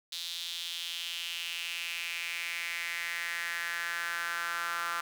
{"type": "tone with high-pass filter sweep", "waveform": "sawtooth", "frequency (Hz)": 170.7, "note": "F3", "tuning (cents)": -39, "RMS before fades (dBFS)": -36, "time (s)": [0.12, 5.01], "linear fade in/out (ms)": 5, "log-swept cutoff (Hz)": [3800, 1300], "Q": 4, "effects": []}